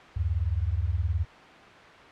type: beating tone pair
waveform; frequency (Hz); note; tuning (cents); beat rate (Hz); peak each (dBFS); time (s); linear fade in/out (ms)
sine; 73.8 / 92.8; D2 / F#2; +9 / +6; 19; -27; 0.16-1.25; 10
effects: white hiss -47 dBFS RMS until 2.11 s + low-pass 2000 Hz 12 dB/octave